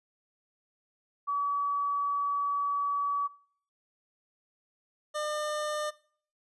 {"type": "tone pair in turn", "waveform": ["sine", "25% pulse"], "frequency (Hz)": [1141, 602.7], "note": ["C#6", "D5"], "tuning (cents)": [50, 45], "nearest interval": "major seventh", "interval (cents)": 1105, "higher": "first", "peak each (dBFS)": -27, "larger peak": "neither", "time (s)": [[1.27, 3.28], [5.14, 5.91]], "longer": "first", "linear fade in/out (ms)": 20, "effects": ["noise-tail reverb RT60 0.5 s tail -19 dB re dry", "resampled to 24000 Hz"]}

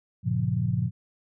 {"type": "chord", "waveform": "sine", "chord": "G half-diminished seventh", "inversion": "none", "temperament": "just", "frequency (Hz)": [98, 117.6, 141.12, 176.4], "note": ["G2", "Bb2", "Db3", "F3"], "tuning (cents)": [0, 16, 31, 18], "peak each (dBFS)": [-31, -26, -30, -29], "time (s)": [0.23, 0.91], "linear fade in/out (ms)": 50, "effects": []}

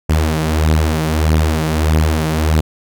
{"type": "beating tone pair", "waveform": "sawtooth", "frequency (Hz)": [77.78, 79.38], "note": ["D#2", "D#2"], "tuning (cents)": [0, 35], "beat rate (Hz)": 1.6, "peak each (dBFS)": [-10, -13], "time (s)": [0.09, 2.61], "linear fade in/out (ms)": 10, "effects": []}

